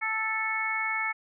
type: harmonic tone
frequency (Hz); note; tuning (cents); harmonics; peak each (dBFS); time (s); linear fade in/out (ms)
440; A4; 0; 2 / 3 / 4 / 5; -35 / -34 / -34 / -29; 0.01-1.13; 20
effects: none